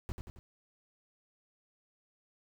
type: noise with echo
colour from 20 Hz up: brown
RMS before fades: -36 dBFS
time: 0.09-0.12 s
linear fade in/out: 0 ms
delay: 90 ms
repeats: 3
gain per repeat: -5 dB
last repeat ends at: 0.39 s
effects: none